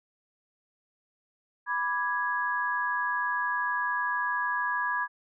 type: chord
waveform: sine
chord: G# diminished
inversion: first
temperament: equal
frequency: 987.8 / 1174.7 / 1661.2 Hz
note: B5 / D6 / G#6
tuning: 0 / 0 / 0 cents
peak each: -30 / -35 / -29 dBFS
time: 1.66-5.08 s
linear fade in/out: 50 ms
effects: none